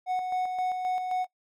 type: tone with tremolo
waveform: triangle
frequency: 737 Hz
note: F#5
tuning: 7 cents flat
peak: -23 dBFS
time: 0.06-1.27 s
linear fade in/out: 50 ms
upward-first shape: square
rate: 3.8 Hz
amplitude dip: 40%
effects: noise-tail reverb RT60 0.1 s tail -23 dB re dry